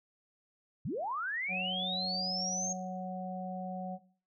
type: linear sweep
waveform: sine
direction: up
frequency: 98 to 6550 Hz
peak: -33 dBFS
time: 0.85-2.73 s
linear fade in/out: 5 ms
type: harmonic tone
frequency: 185 Hz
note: F#3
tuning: in tune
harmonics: 1 / 3 / 4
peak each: -38 / -44 / -40 dBFS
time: 1.48-3.99 s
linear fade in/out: 50 ms
effects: noise-tail reverb RT60 0.5 s tail -18 dB re dry